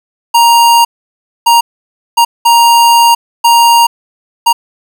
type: tone bursts at uneven times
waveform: square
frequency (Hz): 936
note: A#5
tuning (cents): +7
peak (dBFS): -4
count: 6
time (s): 0.34-0.85 / 1.46-1.61 / 2.17-2.25 / 2.45-3.15 / 3.44-3.87 / 4.46-4.53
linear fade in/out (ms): 10
effects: 7-bit